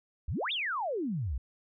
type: exponential two-way sweep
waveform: sine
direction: up then down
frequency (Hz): 55.2 to 3753 to 55.2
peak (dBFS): -30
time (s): 0.28-1.38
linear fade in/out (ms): 5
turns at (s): 0.52
effects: none